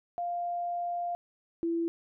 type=tone pair in turn; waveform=sine; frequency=698.5 / 334.8 Hz; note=F5 / E4; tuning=0 / +27 cents; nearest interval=octave + minor second; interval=1273 cents; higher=first; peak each=-30 / -27 dBFS; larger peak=second; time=0.18-1.15 / 1.63-1.88 s; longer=first; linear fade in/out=0 ms; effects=none